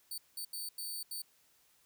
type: tone bursts at uneven times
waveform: 10% pulse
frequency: 4544 Hz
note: C#8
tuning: 42 cents sharp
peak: -32 dBFS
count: 5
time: 0.11-0.18 / 0.37-0.45 / 0.53-0.69 / 0.78-1.03 / 1.11-1.22 s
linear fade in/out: 5 ms
effects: white hiss -69 dBFS RMS until 1.85 s